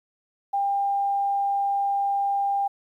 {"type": "tone", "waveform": "sine", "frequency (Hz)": 798, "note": "G5", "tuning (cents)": 31, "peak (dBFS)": -21, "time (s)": [0.53, 2.68], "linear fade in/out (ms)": 10, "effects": ["10-bit"]}